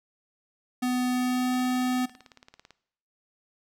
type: tone with pitch glide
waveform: square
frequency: 250 to 252.2 Hz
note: B3 to B3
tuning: +21 to +36 cents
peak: -25 dBFS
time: 0.82-2.06 s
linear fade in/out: 10 ms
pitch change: +15 cents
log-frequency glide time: 1.1-1.54 s
type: click train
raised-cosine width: 0.2 ms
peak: -31 dBFS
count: 22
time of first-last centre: 1.54-2.707 s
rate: 18 Hz
effects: noise-tail reverb RT60 0.7 s tail -18 dB re dry